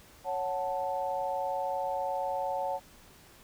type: chord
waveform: sine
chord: F# minor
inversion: second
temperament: equal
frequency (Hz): 554.4 / 740 / 880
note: C#5 / F#5 / A5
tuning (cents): 0 / 0 / 0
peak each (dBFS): -34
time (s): 0.24-2.8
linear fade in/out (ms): 50
effects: pink hiss -56 dBFS RMS until 3.43 s